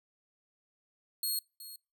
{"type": "tone with echo", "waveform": "10% pulse", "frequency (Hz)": 4296, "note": "C8", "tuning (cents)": 45, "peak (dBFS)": -24, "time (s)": [1.23, 1.39], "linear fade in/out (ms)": 2, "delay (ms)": 370, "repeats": 1, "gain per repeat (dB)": -14, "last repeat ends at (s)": 1.76, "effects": ["noise-tail reverb RT60 0.3 s tail -25 dB re dry"]}